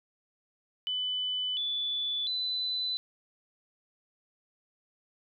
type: tone with pitch steps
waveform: sine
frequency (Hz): 3000 / 3466 / 4005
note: F#7 / A7 / B7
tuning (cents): +23 / -27 / +23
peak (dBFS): -29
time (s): 0.87-2.97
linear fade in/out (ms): 0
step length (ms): 700
effects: none